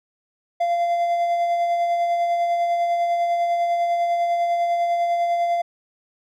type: tone with tremolo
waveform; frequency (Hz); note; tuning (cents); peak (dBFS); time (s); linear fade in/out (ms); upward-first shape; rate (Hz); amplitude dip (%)
triangle; 690; F5; -21; -15; 0.6-5.62; 10; sine; 10; 30
effects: none